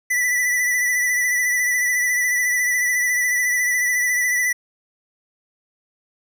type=tone with vibrato; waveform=square; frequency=1975.5 Hz; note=B6; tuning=in tune; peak=-18 dBFS; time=0.1-4.53 s; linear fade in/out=10 ms; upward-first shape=triangle; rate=14 Hz; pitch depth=40 cents each way; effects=none